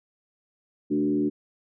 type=tone with frequency modulation; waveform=sine; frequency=293.1 Hz; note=D4; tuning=3 cents flat; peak=-21 dBFS; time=0.9-1.3 s; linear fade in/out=20 ms; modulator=78 Hz; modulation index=0.96; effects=none